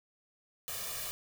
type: noise with comb filter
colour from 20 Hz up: white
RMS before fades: -39 dBFS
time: 0.68-1.11 s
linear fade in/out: 0 ms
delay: 1.7 ms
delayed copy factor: +0.85
effects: none